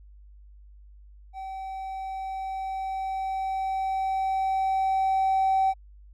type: tone with level ramp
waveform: triangle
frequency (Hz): 768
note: G5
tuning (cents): -36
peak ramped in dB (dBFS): -32 to -16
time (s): 1.33-5.74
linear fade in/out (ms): 50
effects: tanh soft clip ceiling -16 dBFS + added 50 Hz sine -47 dBFS peak until 6.13 s